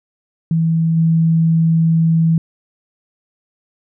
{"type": "tone with level steps", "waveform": "sine", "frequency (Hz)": 163.4, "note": "E3", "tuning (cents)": -15, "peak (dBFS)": [-12, -10], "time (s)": [0.51, 2.38], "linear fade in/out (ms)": 2, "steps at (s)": 0.96, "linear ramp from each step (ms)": 20, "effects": []}